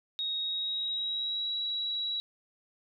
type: tone with pitch glide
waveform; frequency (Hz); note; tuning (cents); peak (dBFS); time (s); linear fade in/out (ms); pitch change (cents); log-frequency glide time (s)
sine; 3762 to 3892; A#7 to B7; +15 to -26; -30; 0.19-2.2; 0; +59; 0.39-1.51
effects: none